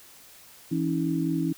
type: tone cluster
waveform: sine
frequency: 165.2 / 275.8 / 320.3 Hz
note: E3 / C#4 / E4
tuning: +4 / -9 / -50 cents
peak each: -28 dBFS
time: 0.71-1.53 s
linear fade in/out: 10 ms
effects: white hiss -51 dBFS RMS until 1.57 s